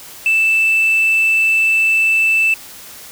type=tone; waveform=sine; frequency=2645 Hz; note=E7; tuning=5 cents sharp; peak=-9 dBFS; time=0.26-2.54 s; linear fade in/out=2 ms; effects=tanh soft clip ceiling -8 dBFS + white hiss -36 dBFS RMS until 3.11 s